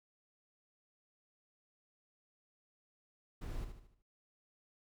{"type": "noise with echo", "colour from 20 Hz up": "brown", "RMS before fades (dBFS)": -42, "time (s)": [3.41, 3.65], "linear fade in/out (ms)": 10, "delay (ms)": 75, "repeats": 5, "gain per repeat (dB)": -7, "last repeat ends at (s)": 4.025, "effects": []}